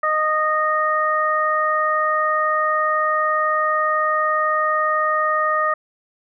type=harmonic tone; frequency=618 Hz; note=D#5; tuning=12 cents flat; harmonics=1 / 2 / 3; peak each=-23 / -18 / -24 dBFS; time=0.03-5.74 s; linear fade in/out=5 ms; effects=none